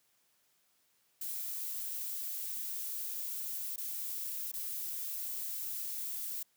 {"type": "noise with dropouts", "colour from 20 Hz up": "violet", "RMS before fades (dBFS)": -39, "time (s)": [1.21, 6.43], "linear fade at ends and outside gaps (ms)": 5, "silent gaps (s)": [[3.761, 3.778], [4.517, 4.536]], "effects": ["white hiss -73 dBFS RMS until 6.56 s", "high-pass 80 Hz 12 dB/octave"]}